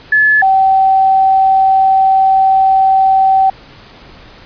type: tone pair in turn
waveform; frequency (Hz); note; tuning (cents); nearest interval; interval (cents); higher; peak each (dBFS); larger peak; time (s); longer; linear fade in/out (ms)
sine; 1720 / 768.8; A6 / G5; -40 / -34; octave + major second; 1394; first; -6; neither; 0.12-0.42 / 0.42-3.5; second; 5
effects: pink hiss -38 dBFS RMS until 4.45 s + resampled to 11025 Hz